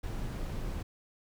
brown noise, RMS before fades -36 dBFS, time 0.03-0.83 s, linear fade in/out 10 ms, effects none

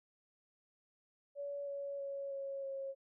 sine tone with pitch steps, 568 / 561.8 / 555.7 / 549.6 / 543.6 Hz, C#5 / C#5 / C#5 / C#5 / C#5, +42 / +23 / +4 / -15 / -34 cents, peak -39 dBFS, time 1.35-2.95 s, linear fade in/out 50 ms, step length 320 ms, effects none

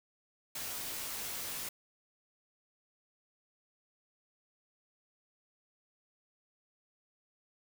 white noise with comb filter, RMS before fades -40 dBFS, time 0.55-1.69 s, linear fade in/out 5 ms, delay 17 ms, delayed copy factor -0.5, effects none

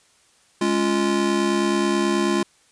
square chord, Db major, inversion second, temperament just, 207.9 / 277.2 / 346.5 Hz, Ab3 / Db4 / F4, +2 / 0 / -14 cents, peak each -24 / -27 / -22 dBFS, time 0.61-2.43 s, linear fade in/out 5 ms, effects white hiss -58 dBFS RMS until 2.71 s + resampled to 22050 Hz

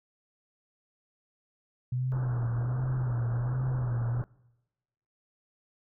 sine tone with vibrato, 123.47 Hz, B2, in tune, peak -27 dBFS, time 1.92-4.22 s, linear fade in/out 5 ms, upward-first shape sine, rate 1.3 Hz, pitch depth 80 cents each way
pink low-pass noise, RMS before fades -42 dBFS, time 2.12-4.24 s, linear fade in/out 0 ms, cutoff 1600 Hz, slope 96 dB/octave
effects noise-tail reverb RT60 1.0 s tail -23 dB re dry

